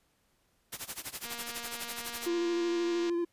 white noise with tremolo, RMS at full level -37 dBFS, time 0.72-2.29 s, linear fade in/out 10 ms, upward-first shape sine, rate 12 Hz, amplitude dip 90%
click train, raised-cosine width 0.2 ms, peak -25 dBFS, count 439, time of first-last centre 1.24-3.096 s, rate 236 Hz
triangle tone with vibrato, 343.4 Hz, F4, 29 cents flat, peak -26 dBFS, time 2.26-3.25 s, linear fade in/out 10 ms, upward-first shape square, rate 13 Hz, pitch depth 17 cents each way
effects pink hiss -72 dBFS RMS until 3.32 s + resampled to 32000 Hz

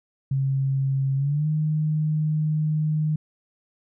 sine tone with pitch glide, 135.6 to 153.97 Hz, C#3 to D#3, -38 to -18 cents, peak -20 dBFS, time 0.31-3.16 s, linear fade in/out 5 ms, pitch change +220 cents, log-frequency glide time 1.16-1.47 s, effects none

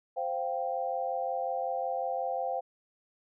sine chord, C suspended fourth, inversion none, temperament equal, 523.3 / 698.5 / 784 Hz, C5 / F5 / G5, 0 / 0 / 0 cents, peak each -34 dBFS, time 0.16-2.61 s, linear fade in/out 20 ms, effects none

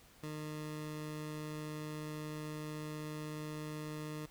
20% pulse tone, 152.7 Hz, D#3, 32 cents flat, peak -36 dBFS, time 0.23-4.26 s, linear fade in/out 5 ms, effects pink hiss -62 dBFS RMS until 4.3 s

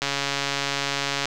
click train, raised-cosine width 0.2 ms, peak -7 dBFS, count 174, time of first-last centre 0.02-1.256 s, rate 140 Hz, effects none

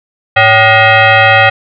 sine tone with frequency modulation, 560 Hz, C#5, 18 cents sharp, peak -3 dBFS, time 0.36-1.5 s, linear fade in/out 10 ms, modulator 666 Hz, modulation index 3.3, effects none

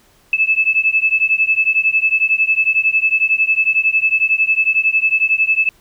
sine beating tone pair, 2609 / 2620 Hz, E7 / E7, -18 / -11 cents, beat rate 11 Hz, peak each -15 dBFS, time 0.33-5.69 s, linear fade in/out 2 ms, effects pink hiss -53 dBFS RMS until 5.8 s

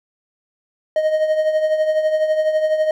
triangle tone with tremolo, 622.3 Hz, D#5, in tune, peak -10 dBFS, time 0.96-2.91 s, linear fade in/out 2 ms, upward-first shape triangle, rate 12 Hz, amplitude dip 65%, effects none

